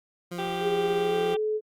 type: tone with vibrato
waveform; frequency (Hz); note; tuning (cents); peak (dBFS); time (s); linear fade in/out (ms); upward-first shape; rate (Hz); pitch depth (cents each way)
20% pulse; 174.61; F3; 0; -28; 0.31-1.35; 10; square; 8.7; 8
type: harmonic tone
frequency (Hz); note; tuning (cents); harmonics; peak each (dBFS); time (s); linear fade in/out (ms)
392; G4; 0; 1 / 2 / 3 / 4 / 5 / 6 / 7 / 8 / 9; -33 / -32 / -43 / -44 / -50 / -48 / -42 / -44 / -43; 0.38-1.37; 10
type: tone with pitch glide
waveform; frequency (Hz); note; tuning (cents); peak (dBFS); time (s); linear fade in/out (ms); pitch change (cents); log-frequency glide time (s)
sine; 408.8 to 429.4; G#4 to A4; -27 to -42; -24; 0.6-1.61; 50; +85; 0.96-1.18
effects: Opus 48 kbps